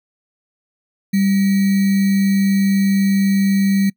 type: tone with sample-and-hold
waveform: sine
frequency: 196 Hz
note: G3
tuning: in tune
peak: -12 dBFS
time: 1.13-3.9 s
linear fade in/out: 10 ms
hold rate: 2100 Hz
effects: noise-tail reverb RT60 0.1 s tail -26 dB re dry